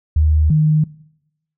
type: tone pair in turn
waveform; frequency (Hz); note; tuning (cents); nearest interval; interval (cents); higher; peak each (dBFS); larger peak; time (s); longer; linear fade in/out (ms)
sine; 77 / 154; D#2 / D#3; -17 / -17; octave; 1200; second; -10; neither; 0.16-0.5 / 0.5-0.84; neither; 5
effects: noise-tail reverb RT60 0.8 s tail -22 dB re dry